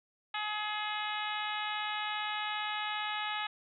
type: harmonic tone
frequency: 422.5 Hz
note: G#4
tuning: 30 cents sharp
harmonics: 2 / 3 / 4 / 5 / 6 / 7 / 8 / 9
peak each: -38 / -40 / -41 / -42 / -43 / -43 / -44 / -45 dBFS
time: 0.34-3.47 s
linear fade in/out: 5 ms
effects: none